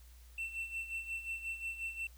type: tone with tremolo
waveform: triangle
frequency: 2689 Hz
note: E7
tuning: 34 cents sharp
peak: -34 dBFS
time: 0.38-2.07 s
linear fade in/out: 2 ms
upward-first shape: sine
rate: 5.6 Hz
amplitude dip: 70%
effects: added 60 Hz sine -54 dBFS peak until 2.17 s + white hiss -65 dBFS RMS until 2.17 s